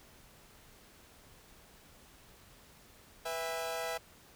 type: chord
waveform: sawtooth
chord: E major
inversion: second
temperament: equal with one note detuned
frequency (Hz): 493.9 / 659.3 / 810.7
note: B4 / E5 / G#5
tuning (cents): 0 / 0 / -42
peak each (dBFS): -37 / -34 / -38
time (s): 3.25-3.98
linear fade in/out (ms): 10
effects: pink hiss -59 dBFS RMS until 4.35 s